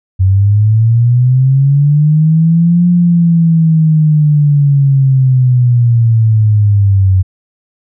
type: linear two-way sweep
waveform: sine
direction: up then down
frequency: 92.5 to 176.7 to 92.5 Hz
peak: -5 dBFS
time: 0.19-7.23 s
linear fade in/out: 20 ms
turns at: 2.88 s
effects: none